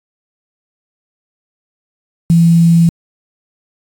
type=tone with quantisation; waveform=sine; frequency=167.8 Hz; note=E3; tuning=31 cents sharp; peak=-5 dBFS; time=2.3-2.89 s; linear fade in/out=0 ms; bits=5; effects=AAC 64 kbps